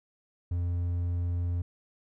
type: tone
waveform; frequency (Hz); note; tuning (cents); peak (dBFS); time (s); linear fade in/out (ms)
triangle; 87.31; F2; 0; -25; 0.51-1.62; 5
effects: none